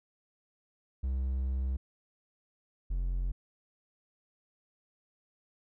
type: tone pair in turn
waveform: triangle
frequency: 65.41 / 44.38 Hz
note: C2 / F1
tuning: 0 / +29 cents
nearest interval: perfect fifth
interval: 671 cents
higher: first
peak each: -27 dBFS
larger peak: neither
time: 1.03-1.77 / 2.9-3.32 s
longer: first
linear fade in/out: 10 ms
effects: none